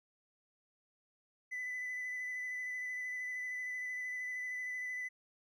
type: tone with vibrato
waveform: triangle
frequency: 2000 Hz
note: B6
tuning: 21 cents sharp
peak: -35 dBFS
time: 1.51-5.09 s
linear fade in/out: 20 ms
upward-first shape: square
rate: 13 Hz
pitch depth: 11 cents each way
effects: tanh soft clip ceiling -33 dBFS